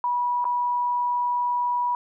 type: tone with dropouts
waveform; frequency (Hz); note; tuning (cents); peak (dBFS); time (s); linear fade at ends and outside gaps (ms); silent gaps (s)
sine; 974; B5; -24; -21; 0.04-1.95; 1; 0.443-0.452
effects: none